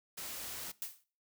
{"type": "noise", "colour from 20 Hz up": "white", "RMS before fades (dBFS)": -43, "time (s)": [0.17, 0.72], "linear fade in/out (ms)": 10}
{"type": "noise with exponential decay", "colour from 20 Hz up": "blue", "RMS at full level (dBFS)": -36, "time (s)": [0.82, 1.04], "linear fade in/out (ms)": 1, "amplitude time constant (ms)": 46}
{"effects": ["noise-tail reverb RT60 0.4 s tail -20 dB re dry"]}